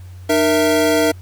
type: tone cluster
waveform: square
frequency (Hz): 303.8 / 466.6 / 657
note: D#4 / A#4 / E5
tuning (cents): -41 / +2 / -6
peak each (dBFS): -18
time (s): 0.29-1.12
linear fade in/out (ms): 10
effects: added 91 Hz sine -33 dBFS peak until 1.21 s + pink hiss -51 dBFS RMS until 1.21 s